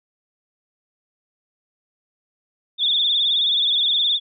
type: tone with vibrato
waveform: sine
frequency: 3520 Hz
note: A7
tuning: in tune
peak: -16 dBFS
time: 2.78-4.2 s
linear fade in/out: 50 ms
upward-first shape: triangle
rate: 19 Hz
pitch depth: 100 cents each way
effects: none